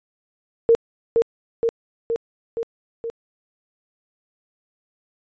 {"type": "tone with echo", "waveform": "sine", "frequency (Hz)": 460.9, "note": "A#4", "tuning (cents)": -20, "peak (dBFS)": -10, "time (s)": [0.69, 0.75], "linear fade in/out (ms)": 0, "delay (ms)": 470, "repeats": 5, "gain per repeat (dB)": -3, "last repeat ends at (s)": 3.1, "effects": ["resampled to 16000 Hz"]}